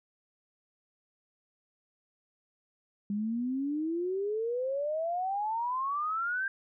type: exponential sweep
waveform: sine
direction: up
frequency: 200 to 1600 Hz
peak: -29 dBFS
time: 3.1-6.48 s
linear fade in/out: 2 ms
effects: none